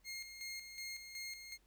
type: tone with tremolo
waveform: 20% pulse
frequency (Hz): 2135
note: C7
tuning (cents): +34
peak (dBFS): -38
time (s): 0.04-1.58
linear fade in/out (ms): 50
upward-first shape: square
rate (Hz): 2.7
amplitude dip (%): 55
effects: added 46 Hz sine -70 dBFS peak until 1.66 s + pink hiss -75 dBFS RMS until 1.66 s